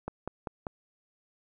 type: click train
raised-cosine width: 1 ms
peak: -20 dBFS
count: 4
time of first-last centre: 0.08-0.668 s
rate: 5.1 Hz
effects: none